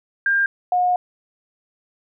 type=tone pair in turn; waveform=sine; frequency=1600 / 721.4 Hz; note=G6 / F#5; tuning=+35 / -44 cents; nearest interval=octave + major second; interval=1379 cents; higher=first; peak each=-15 dBFS; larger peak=neither; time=0.26-0.46 / 0.72-0.96 s; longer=second; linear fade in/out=2 ms; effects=none